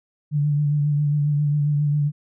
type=tone with vibrato; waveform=sine; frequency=146.83 Hz; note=D3; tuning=in tune; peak=-17 dBFS; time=0.31-2.12 s; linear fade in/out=50 ms; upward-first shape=triangle; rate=7.4 Hz; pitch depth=38 cents each way; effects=none